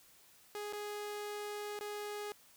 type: tone with dropouts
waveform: sawtooth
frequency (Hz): 415.3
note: G#4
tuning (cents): 0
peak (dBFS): -36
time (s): 0.55-2.32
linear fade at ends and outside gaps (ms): 1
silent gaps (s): 0.726-0.732 / 1.791-1.809
effects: white hiss -63 dBFS RMS until 2.56 s